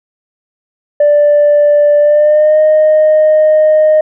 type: tone with pitch glide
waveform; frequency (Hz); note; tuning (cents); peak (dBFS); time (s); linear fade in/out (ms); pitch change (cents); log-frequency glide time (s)
sine; 587.3 to 617.9; D5 to D#5; 0 to -12; -3; 1-4.01; 5; +88; 1.99-2.6
effects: tanh soft clip ceiling -2 dBFS